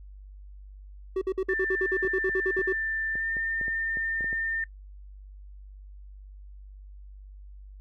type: tone bursts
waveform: triangle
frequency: 379.1 Hz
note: F#4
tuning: 42 cents sharp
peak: -22 dBFS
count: 15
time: 1.16-2.727 s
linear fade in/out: 5 ms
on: 55 ms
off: 53 ms
type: tone with pitch glide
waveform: sine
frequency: 1780 to 1806.9 Hz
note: A6 to A6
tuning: +20 to +46 cents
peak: -27 dBFS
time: 1.49-4.64 s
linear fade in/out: 2 ms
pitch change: +26 cents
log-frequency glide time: 3.11-3.31 s
type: clicks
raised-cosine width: 2 ms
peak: -28 dBFS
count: 11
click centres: 2.049 / 2.296 / 2.591 / 3.155 / 3.368 / 3.613 / 3.681 / 3.971 / 4.208 / 4.244 / 4.329 s
effects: noise-tail reverb RT60 0.1 s tail -24 dB re dry + added 49 Hz sine -43 dBFS peak until 7.8 s